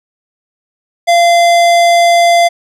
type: tone with hard clipping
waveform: sine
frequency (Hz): 688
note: F5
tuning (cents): -26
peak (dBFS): -7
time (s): 1.07-2.49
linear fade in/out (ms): 20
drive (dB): 18
effects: none